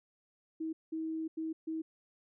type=tone bursts at uneven times; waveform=sine; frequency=320.2 Hz; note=D#4; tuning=50 cents sharp; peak=-34 dBFS; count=4; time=0.6-0.73 / 0.92-1.28 / 1.37-1.53 / 1.67-1.82 s; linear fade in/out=10 ms; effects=none